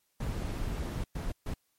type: noise bursts at uneven times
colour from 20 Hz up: brown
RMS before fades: -34 dBFS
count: 3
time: 0.2-1.04 / 1.15-1.32 / 1.46-1.54 s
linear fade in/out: 5 ms
effects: white hiss -75 dBFS RMS until 1.78 s + MP3 64 kbps